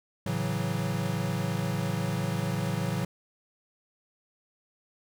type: chord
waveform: square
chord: F# minor seventh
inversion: first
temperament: equal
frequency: 110 / 138.59 / 164.81 / 185 Hz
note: A2 / C#3 / E3 / F#3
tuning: 0 / 0 / 0 / 0 cents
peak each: -34 dBFS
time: 0.26-3.05 s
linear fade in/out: 5 ms
effects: none